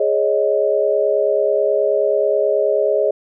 sine chord, Ab suspended fourth, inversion none, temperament just, 415.3 / 553.7 / 623 Hz, Ab4 / Db5 / Eb5, 0 / -2 / +2 cents, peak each -18 dBFS, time 0-3.11 s, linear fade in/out 5 ms, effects none

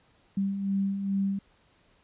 sine beating tone pair, 194.3 / 196.7 Hz, G3 / G3, -15 / +6 cents, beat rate 2.4 Hz, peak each -35 / -26 dBFS, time 0.37-1.39 s, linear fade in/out 5 ms, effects pink hiss -64 dBFS RMS until 2.03 s + resampled to 8000 Hz

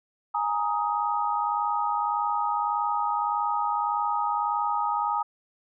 sine chord, Ab suspended second, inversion none, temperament equal with one note detuned, 830.6 / 932.3 / 1251.7 Hz, Ab5 / Bb5 / Eb6, 0 / 0 / +10 cents, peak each -28 dBFS, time 0.34-5.23 s, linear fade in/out 10 ms, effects none

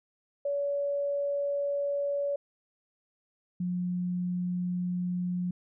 sine tone pair in turn, 568 / 178.91 Hz, C#5 / F3, +42 / +42 cents, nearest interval octave + minor sixth, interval 2000 cents, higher first, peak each -27 / -28 dBFS, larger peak first, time 0.45-2.36 / 3.6-5.51 s, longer neither, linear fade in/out 5 ms, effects none

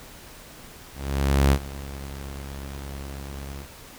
sawtooth tone with ADSR envelope, 69 Hz, C#2, 7 cents flat, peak -11 dBFS, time 0.93-3.69 s, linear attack 590 ms, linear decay 65 ms, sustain -19 dB, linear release 95 ms, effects pink hiss -45 dBFS RMS until 3.98 s

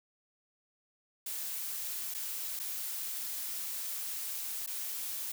blue noise with dropouts, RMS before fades -38 dBFS, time 1.26-5.32 s, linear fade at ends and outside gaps 5 ms, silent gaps 2.141-2.146 / 2.593-2.597 / 4.663-4.673 s, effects none

